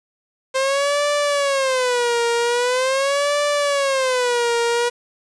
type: tone with vibrato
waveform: sawtooth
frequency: 523.3 Hz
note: C5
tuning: in tune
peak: -13 dBFS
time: 0.54-4.9 s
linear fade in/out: 20 ms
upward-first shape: sine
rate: 0.43 Hz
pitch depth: 190 cents each way
effects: resampled to 22050 Hz + 7-bit